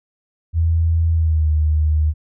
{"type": "tone with pitch glide", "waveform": "sine", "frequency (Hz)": [82.41, 76.89], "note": ["E2", "D#2"], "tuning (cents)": [0, -20], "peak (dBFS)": -13, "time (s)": [0.53, 2.14], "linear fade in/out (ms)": 50, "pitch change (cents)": -120, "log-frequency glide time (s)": [1.12, 1.49], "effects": []}